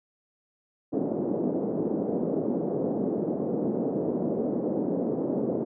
pink band-pass noise, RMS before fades -28 dBFS, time 0.92-5.65 s, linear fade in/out 20 ms, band 200 to 530 Hz, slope 24 dB/octave, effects none

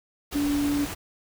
sine tone in noise, 288.4 Hz, D4, 31 cents flat, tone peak -22 dBFS, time 0.34-0.86 s, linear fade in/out 20 ms, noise pink, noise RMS -34 dBFS, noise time 0.31-0.95 s, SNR +9 dB, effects none

